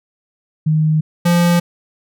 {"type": "tone pair in turn", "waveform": ["sine", "square"], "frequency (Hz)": [155.56, 173.24], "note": ["D#3", "F3"], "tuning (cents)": [0, -14], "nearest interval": "major second", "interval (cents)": 186, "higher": "second", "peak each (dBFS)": -11, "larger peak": "neither", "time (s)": [[0.66, 1.01], [1.25, 1.6]], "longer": "neither", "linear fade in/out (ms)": 10, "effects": []}